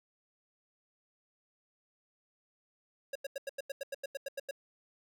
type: tone bursts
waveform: square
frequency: 550 Hz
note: C#5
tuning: 14 cents flat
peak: -36 dBFS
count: 13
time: 3.13-4.511 s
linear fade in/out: 5 ms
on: 25 ms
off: 88 ms
effects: none